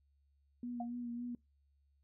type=tone with vibrato; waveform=sine; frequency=240 Hz; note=B3; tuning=49 cents flat; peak=-39 dBFS; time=0.63-1.35 s; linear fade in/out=2 ms; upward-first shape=sine; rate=3.6 Hz; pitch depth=28 cents each way
type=tone with exponential decay; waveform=sine; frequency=716 Hz; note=F5; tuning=43 cents sharp; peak=-36 dBFS; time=0.8-0.89 s; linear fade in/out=5 ms; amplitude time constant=19 ms
effects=noise-tail reverb RT60 0.2 s tail -23 dB re dry + added 70 Hz sine -70 dBFS peak until 2.03 s